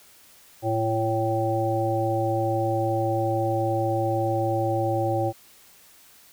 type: harmonic tone with a mistuned harmonic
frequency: 111.1 Hz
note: A2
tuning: 17 cents sharp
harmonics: 1 / 3 / 5 / 7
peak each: -27 / -27 / -27 / -27 dBFS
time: 0.62-5.33 s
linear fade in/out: 50 ms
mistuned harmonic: 3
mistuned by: +32 cents
effects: white hiss -53 dBFS RMS until 6.32 s